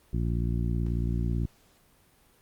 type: harmonic tone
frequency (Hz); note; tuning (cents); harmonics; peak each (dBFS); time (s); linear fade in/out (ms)
58.27; A#1; 0; 1 / 2 / 3 / 4 / 5 / 6; -28 / -30 / -33 / -38 / -41 / -42; 0.13-1.46; 5
effects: pink hiss -62 dBFS RMS until 2.41 s + Opus 32 kbps